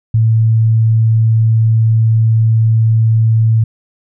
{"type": "tone", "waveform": "sine", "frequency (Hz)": 112, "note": "A2", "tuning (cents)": 31, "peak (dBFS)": -7, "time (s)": [0.14, 3.64], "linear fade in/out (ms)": 5, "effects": []}